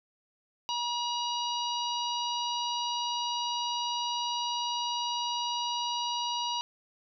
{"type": "harmonic tone with a mistuned harmonic", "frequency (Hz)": 960, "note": "B5", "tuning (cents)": -49, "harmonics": [1, 3, 4, 5, 6], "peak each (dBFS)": [-32, -35, -38, -40, -43], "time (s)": [0.69, 6.61], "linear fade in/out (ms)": 0, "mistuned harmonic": 5, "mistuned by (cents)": -22, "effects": []}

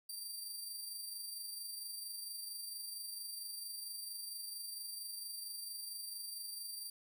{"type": "tone with amplitude modulation", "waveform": "15% pulse", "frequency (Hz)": 4699, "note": "D8", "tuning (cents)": 0, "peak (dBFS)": -35, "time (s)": [0.09, 6.9], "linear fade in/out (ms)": 5, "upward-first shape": "sine", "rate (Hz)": 24.4, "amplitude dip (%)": 40, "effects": ["12-bit"]}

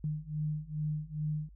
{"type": "beating tone pair", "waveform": "sine", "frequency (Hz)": [151.1, 153.5], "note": ["D3", "D#3"], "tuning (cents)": [50, -23], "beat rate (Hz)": 2.4, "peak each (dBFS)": [-36, -35], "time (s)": [0.04, 1.49], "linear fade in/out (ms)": 2, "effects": ["added 50 Hz sine -51 dBFS peak until 1.55 s"]}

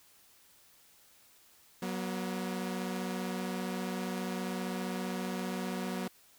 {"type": "tone pair together", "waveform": "sawtooth", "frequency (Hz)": [185.89, 241], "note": ["F#3", "B3"], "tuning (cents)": [8, -42], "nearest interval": "major third", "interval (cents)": 450, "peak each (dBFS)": [-32, -34], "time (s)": [1.82, 6.08], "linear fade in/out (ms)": 5, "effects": ["white hiss -62 dBFS RMS until 6.38 s"]}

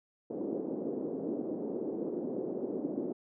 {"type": "band-pass noise", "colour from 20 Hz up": "pink", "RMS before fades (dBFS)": -36, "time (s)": [0.3, 3.13], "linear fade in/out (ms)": 10, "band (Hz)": [260, 450], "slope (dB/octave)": 24, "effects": []}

